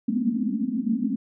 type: band-pass noise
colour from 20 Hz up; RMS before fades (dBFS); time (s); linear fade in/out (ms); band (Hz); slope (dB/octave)
white; -25; 0.08-1.16; 5; 200 to 270; 96
effects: none